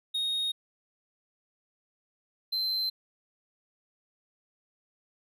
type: tone pair in turn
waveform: triangle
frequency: 3729 / 4097 Hz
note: A#7 / C8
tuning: 0 / -37 cents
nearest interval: major second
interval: 163 cents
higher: second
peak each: -26 dBFS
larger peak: neither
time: 0.14-0.52 / 2.52-2.9 s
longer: neither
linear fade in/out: 10 ms
effects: none